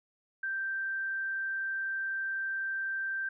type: tone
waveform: sine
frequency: 1568 Hz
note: G6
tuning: in tune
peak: -31 dBFS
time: 0.43-3.29 s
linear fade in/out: 5 ms
effects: none